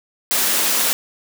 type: high-pass noise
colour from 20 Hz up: white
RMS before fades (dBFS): -18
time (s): 0.31-0.93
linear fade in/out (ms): 0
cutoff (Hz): 190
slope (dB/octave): 24
effects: none